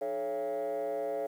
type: tone with frequency modulation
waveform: sine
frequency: 554 Hz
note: C#5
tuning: 1 cent flat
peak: -29 dBFS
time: 0.01-1.27 s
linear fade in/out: 10 ms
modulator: 125 Hz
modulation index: 1.2
effects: tanh soft clip ceiling -29 dBFS + 10-bit